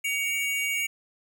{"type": "tone pair together", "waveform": "square", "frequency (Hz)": [2251, 2794], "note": ["C#7", "F7"], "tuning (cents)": [26, 0], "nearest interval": "major third", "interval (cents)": 374, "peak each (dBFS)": [-27, -33], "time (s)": [0.04, 0.87], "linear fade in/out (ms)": 10, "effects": ["10-bit"]}